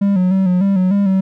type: tone with pitch steps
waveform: triangle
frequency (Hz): 199.8 / 182.7 / 191.1 / 180.6 / 197.1 / 184.3 / 200.7 / 190.7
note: G3 / F#3 / G3 / F#3 / G3 / F#3 / G3 / G3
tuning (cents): +33 / -22 / -44 / -42 / +10 / -7 / +41 / -47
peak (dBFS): -9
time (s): 0.01-1.21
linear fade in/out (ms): 10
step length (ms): 150
effects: none